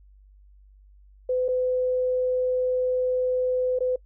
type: tone with dropouts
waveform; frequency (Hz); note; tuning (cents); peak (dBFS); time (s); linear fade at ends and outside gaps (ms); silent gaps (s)
sine; 506; B4; +42; -21; 1.29-3.96; 5; 1.482-1.486 / 3.789-3.805
effects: noise-tail reverb RT60 0.1 s tail -23 dB re dry + added 49 Hz sine -50 dBFS peak until 4.05 s